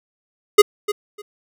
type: tone with echo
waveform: square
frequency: 415.3 Hz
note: G#4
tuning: in tune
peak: -4 dBFS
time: 0.58-0.62 s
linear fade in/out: 10 ms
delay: 300 ms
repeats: 2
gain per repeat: -15 dB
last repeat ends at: 1.22 s
effects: none